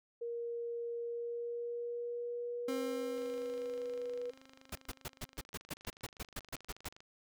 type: tone with pitch glide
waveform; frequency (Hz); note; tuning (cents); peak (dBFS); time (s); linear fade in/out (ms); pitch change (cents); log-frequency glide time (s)
sine; 470.4 to 488.4; A#4 to B4; +16 to -19; -37; 0.21-4.31; 10; +65; 0.99-3.72
type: tone with exponential decay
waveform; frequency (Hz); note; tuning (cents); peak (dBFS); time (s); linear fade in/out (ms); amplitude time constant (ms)
30% pulse; 265.3; C4; +24; -33; 2.68-5.44; 5; 600
type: click train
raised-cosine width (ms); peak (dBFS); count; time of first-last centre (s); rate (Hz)
0.2; -37; 97; 3.18-7.005; 25.1
type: noise bursts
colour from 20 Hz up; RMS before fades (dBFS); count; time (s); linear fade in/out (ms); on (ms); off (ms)
pink; -41; 14; 4.72-6.886; 5; 34; 130
effects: none